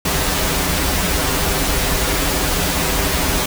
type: noise with comb filter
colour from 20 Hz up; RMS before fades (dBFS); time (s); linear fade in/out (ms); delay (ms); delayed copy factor
pink; -18; 0.05-3.46; 5; 8.8; -0.85
effects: none